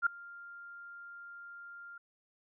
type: tone with ADSR envelope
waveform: sine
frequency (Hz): 1396.9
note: F6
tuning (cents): 0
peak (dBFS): -22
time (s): 0.02-1.98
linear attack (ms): 44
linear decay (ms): 4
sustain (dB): -24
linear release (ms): 5
effects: none